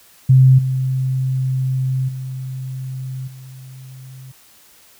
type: tone with level steps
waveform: sine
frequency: 130.7 Hz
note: C3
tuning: 1 cent flat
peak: -6 / -16 / -24 / -34 dBFS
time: 0.29-4.32 s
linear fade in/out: 10 ms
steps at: 0.58 / 2.08 / 3.27 s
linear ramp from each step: 10 ms
effects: white hiss -49 dBFS RMS until 4.99 s